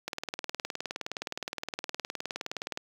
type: click train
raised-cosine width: 0.2 ms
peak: -16 dBFS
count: 53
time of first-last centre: 0.08-2.774 s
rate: 19.3 Hz
effects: high-pass 150 Hz 12 dB/octave + 7-bit